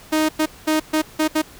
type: tone bursts at uneven times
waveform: sawtooth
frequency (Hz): 311.1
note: D#4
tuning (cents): 0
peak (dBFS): -12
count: 6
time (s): 0.12-0.29 / 0.39-0.46 / 0.67-0.8 / 0.93-1.02 / 1.19-1.28 / 1.35-1.42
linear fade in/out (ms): 10
effects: pink hiss -44 dBFS RMS until 1.59 s